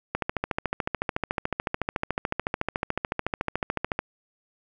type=click train; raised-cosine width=0.5 ms; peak=-10 dBFS; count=54; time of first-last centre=0.15-3.991 s; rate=13.8 Hz; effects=none